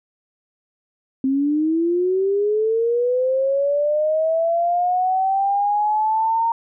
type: linear sweep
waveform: sine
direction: up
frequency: 261.6 to 925 Hz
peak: -16 dBFS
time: 1.24-6.52 s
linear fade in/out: 2 ms
effects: none